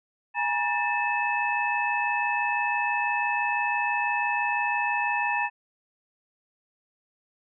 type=tone cluster; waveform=sine; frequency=827 / 953 / 1778 / 2600 Hz; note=G#5 / A#5 / A6 / E7; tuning=-8 / +38 / +18 / -24 cents; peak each=-29 dBFS; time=0.34-5.5 s; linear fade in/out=50 ms; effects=none